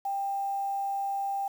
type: tone with quantisation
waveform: sine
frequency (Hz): 792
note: G5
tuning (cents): +18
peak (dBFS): -28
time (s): 0.05-1.48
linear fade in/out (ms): 5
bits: 8
effects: none